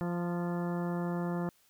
harmonic tone with a mistuned harmonic, 173.9 Hz, F3, 7 cents flat, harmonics 1 / 2 / 3 / 4 / 5 / 6 / 7 / 8 / 10, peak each -32 / -38 / -42 / -44 / -46 / -48 / -49 / -50 / -52 dBFS, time 0.01-1.49 s, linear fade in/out 0 ms, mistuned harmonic 5, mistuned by +21 cents, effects white hiss -67 dBFS RMS until 1.69 s

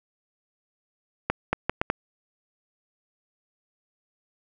accelerating click train, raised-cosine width 0.5 ms, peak -7 dBFS, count 5, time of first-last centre 1.3-1.901 s, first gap 230 ms, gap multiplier 0.72, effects none

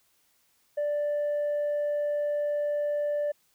sine tone with tanh clipping, 587.3 Hz, D5, in tune, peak -26 dBFS, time 0.77-3.32 s, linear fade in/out 10 ms, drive 1 dB, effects white hiss -68 dBFS RMS until 3.54 s

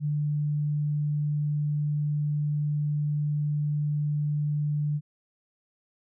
sine tone, 148.2 Hz, D3, 16 cents sharp, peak -24 dBFS, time 0-5.01 s, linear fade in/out 50 ms, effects none

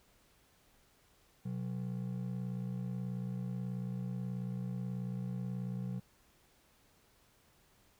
triangle ring-modulated tone, 155.7 Hz, D#3, 2 cents sharp, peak -31 dBFS, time 1.45-6 s, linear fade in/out 10 ms, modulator 29.2 Hz, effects pink hiss -68 dBFS RMS until 7.99 s

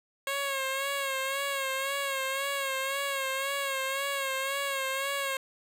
10% pulse tone with vibrato, 545 Hz, C#5, 29 cents flat, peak -21 dBFS, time 0.27-5.37 s, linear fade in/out 2 ms, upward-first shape sine, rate 1.9 Hz, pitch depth 48 cents each way, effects none

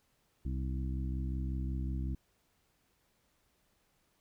harmonic tone with a mistuned harmonic, 65.41 Hz, C2, in tune, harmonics 1 / 2 / 3 / 4 / 5, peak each -34 / -40 / -44 / -46 / -48 dBFS, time 0.45-2.15 s, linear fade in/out 5 ms, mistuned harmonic 5, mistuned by -24 cents, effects pink hiss -74 dBFS RMS until 4.2 s

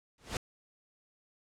pink noise with exponential growth, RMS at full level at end -30 dBFS, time 0.18-0.37 s, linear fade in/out 2 ms, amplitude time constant 40 ms, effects low-pass 8000 Hz 12 dB/octave

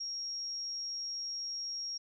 sine tone, 5588 Hz, F8, in tune, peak -36 dBFS, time 0-1.98 s, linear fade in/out 10 ms, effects none

